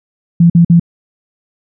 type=tone bursts; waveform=sine; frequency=170 Hz; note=F3; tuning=46 cents flat; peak=-3 dBFS; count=3; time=0.4-0.797 s; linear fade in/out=5 ms; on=99 ms; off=50 ms; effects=none